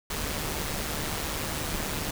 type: noise with amplitude modulation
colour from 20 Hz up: pink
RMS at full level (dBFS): -29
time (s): 0.1-2.11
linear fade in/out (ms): 5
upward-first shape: sine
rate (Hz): 150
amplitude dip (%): 55
effects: none